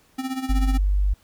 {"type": "tone with tremolo", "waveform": "square", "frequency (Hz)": 262, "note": "C4", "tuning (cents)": 2, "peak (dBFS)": -24, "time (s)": [0.18, 0.78], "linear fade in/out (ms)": 10, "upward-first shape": "sine", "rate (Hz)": 16, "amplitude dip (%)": 70}
{"type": "tone", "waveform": "sine", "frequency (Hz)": 49, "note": "G1", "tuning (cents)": 0, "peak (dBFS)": -17, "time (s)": [0.49, 1.14], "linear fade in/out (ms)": 10}
{"effects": ["pink hiss -59 dBFS RMS until 1.23 s"]}